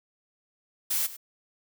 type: noise with echo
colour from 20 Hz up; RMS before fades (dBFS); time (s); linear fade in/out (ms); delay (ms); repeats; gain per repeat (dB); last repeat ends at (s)
blue; -27; 0.9-1.07; 10; 99; 1; -15; 1.169
effects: none